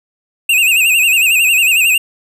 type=tone with vibrato; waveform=square; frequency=2638 Hz; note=E7; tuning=1 cent sharp; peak=-9 dBFS; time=0.49-1.98 s; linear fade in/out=5 ms; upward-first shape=sine; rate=11 Hz; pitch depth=110 cents each way; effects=none

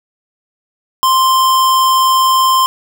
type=tone; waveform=square; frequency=1046.5 Hz; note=C6; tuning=in tune; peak=-9 dBFS; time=1.03-2.66 s; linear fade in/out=0 ms; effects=none

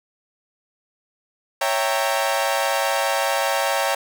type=chord; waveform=sawtooth; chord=C# diminished seventh; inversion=none; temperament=equal with one note detuned; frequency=554.4 / 659.3 / 784 / 921.1 Hz; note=C#5 / E5 / G5 / Bb5; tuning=0 / 0 / 0 / -21 cents; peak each=-20 / -22 / -21 / -22 dBFS; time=1.61-3.95 s; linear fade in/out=5 ms; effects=none

